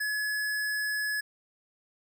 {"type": "tone", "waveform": "square", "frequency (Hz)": 1700, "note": "G#6", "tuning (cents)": 40, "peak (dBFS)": -29, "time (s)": [0, 1.21], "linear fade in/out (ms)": 10, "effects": []}